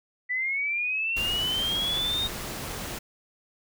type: linear sweep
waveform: sine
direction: up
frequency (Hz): 1966 to 3729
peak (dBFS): -25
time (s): 0.29-2.28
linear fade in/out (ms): 20
type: noise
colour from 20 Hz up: pink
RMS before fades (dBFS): -35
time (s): 1.16-2.99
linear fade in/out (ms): 10
effects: none